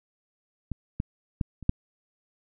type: clicks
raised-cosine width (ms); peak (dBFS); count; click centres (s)
5; -19 / -15 / -13 / -28 / -8; 5; 0.717 / 1.001 / 1.412 / 1.627 / 1.694
effects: none